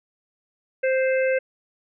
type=harmonic tone; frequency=523.3 Hz; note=C5; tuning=in tune; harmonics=1 / 3 / 4 / 5; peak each=-19 / -29 / -31 / -33 dBFS; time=0.83-1.39 s; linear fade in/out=10 ms; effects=none